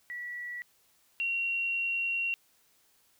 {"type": "tone pair in turn", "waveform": "sine", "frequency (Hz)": [1943, 2745], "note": ["B6", "F7"], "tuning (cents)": [-29, -31], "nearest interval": "tritone", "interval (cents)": 598, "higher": "second", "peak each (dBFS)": [-36, -28], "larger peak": "second", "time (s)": [[0.1, 0.62], [1.2, 2.34]], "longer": "second", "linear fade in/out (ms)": 0, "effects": ["white hiss -67 dBFS RMS until 3.19 s"]}